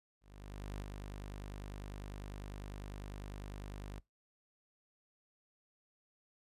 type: tone with ADSR envelope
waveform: sawtooth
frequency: 50 Hz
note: G1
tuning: 35 cents sharp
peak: -36 dBFS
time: 0.21-4 s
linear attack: 600 ms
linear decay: 23 ms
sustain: -4 dB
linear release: 6 ms
effects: noise-tail reverb RT60 0.2 s tail -24 dB re dry + resampled to 32000 Hz